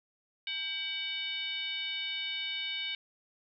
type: tone with frequency modulation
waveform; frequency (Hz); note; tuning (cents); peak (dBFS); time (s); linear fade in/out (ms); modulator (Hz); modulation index
sine; 2979; F#7; +11; -33; 0.47-2.95; 2; 697; 1.3
effects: none